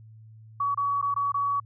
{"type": "tone with dropouts", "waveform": "sine", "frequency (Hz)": 1131, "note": "C#6", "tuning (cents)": 34, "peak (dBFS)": -23, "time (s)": [0.6, 1.6], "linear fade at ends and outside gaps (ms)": 5, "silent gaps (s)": [[0.746, 0.774], [1.015, 1.025], [1.142, 1.162], [1.32, 1.342]], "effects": ["added 110 Hz sine -46 dBFS peak until 1.65 s"]}